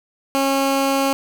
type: tone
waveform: 15% pulse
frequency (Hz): 272.9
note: C#4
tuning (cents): -27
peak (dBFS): -10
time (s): 0.35-1.13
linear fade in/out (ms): 0
effects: 8-bit